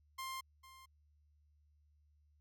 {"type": "tone with echo", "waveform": "sawtooth", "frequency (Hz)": 1055, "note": "C6", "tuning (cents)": 14, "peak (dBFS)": -38, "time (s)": [0.18, 0.41], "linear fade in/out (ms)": 10, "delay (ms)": 450, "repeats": 1, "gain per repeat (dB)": -15, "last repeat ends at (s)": 0.86, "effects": ["added 74 Hz sine -68 dBFS peak until 2.4 s"]}